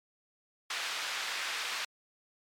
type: band-pass noise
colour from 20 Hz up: pink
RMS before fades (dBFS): -36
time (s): 0.7-1.85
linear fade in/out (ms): 5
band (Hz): 1400 to 4900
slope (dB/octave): 12
effects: MP3 96 kbps